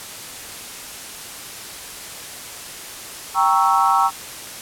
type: chord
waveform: sine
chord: G diminished seventh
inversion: none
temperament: equal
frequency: 784 / 932.3 / 1108.7 / 1318.5 Hz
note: G5 / Bb5 / Db6 / Fb6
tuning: 0 / 0 / 0 / 0 cents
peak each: -19 dBFS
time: 3.34-4.11 s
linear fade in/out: 50 ms
effects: white hiss -34 dBFS RMS until 4.61 s + low-pass 12000 Hz 12 dB/octave